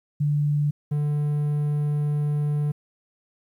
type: tone pair in turn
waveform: sine / triangle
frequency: 146.83 / 147.58 Hz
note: D3 / D3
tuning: 0 / +9 cents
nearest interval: unison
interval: 9 cents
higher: second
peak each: -19 dBFS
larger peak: neither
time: 0.2-0.71 / 0.91-2.72 s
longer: second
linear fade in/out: 10 ms
effects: 10-bit